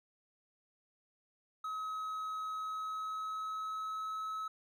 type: tone with pitch glide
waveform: triangle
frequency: 1277 to 1291.1 Hz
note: D#6 to E6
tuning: +45 to -36 cents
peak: -35 dBFS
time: 1.64-4.48 s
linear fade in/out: 5 ms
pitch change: +19 cents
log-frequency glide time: 2.51-4.21 s
effects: none